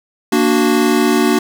square chord, Bb augmented, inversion none, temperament equal, 233.1 / 293.7 / 370 Hz, Bb3 / D4 / F#4, 0 / 0 / 0 cents, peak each -16 dBFS, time 0.32-1.39 s, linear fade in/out 5 ms, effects none

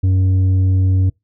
triangle tone with tanh clipping, 93.9 Hz, F#2, 26 cents sharp, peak -12 dBFS, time 0.03-1.1 s, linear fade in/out 10 ms, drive 10 dB, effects noise-tail reverb RT60 0.2 s tail -26 dB re dry

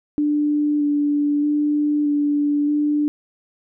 sine tone with vibrato, 293.7 Hz, D4, in tune, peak -16 dBFS, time 0.18-3.08 s, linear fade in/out 0 ms, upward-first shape square, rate 0.8 Hz, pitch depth 13 cents each way, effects none

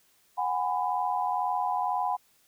sine tone cluster, 732 / 814 / 1000 Hz, F#5 / G#5 / B5, -19 / -35 / +21 cents, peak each -30 dBFS, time 0.37-2.17 s, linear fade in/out 20 ms, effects white hiss -65 dBFS RMS until 2.47 s

